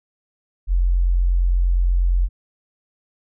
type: tone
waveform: sine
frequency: 44.26 Hz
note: F1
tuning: 24 cents sharp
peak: -14 dBFS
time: 0.67-2.29 s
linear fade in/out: 50 ms
effects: none